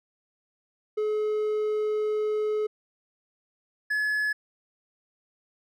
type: tone pair in turn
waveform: triangle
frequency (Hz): 426.4 / 1705.6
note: G#4 / G#6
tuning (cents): +46 / +46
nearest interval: 2 octaves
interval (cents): 2400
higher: second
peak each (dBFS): -22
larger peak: neither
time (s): 0.97-2.67 / 3.9-4.33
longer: first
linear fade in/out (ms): 10
effects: none